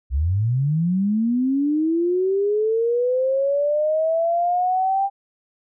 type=linear sweep; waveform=sine; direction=up; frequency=60.7 to 795 Hz; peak=-17 dBFS; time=0.1-5.1 s; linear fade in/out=50 ms; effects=none